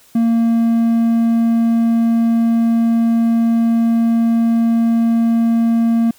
triangle tone, 230 Hz, A#3, 23 cents flat, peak -9 dBFS, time 0.15-6.11 s, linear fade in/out 5 ms, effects white hiss -49 dBFS RMS until 6.18 s

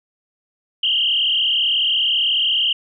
sine tone with frequency modulation, 3000 Hz, F#7, 23 cents sharp, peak -15 dBFS, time 0.83-2.73 s, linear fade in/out 5 ms, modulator 38.2 Hz, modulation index 5.1, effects none

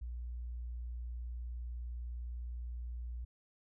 sine tone, 59.8 Hz, A#1, 45 cents sharp, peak -39 dBFS, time 0.01-3.25 s, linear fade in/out 10 ms, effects none

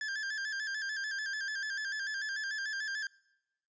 45% pulse tone with vibrato, 1658 Hz, G#6, 3 cents flat, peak -34 dBFS, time 0.01-3.07 s, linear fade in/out 2 ms, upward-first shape square, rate 6.8 Hz, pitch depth 70 cents each way, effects noise-tail reverb RT60 0.9 s tail -23 dB re dry + resampled to 16000 Hz

